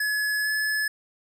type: tone with pitch glide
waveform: square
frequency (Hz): 1701 to 1716.8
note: G#6 to A6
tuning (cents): +41 to -43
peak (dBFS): -24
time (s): 0-0.88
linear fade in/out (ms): 5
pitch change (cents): +16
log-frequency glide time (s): 0.43-0.48
effects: none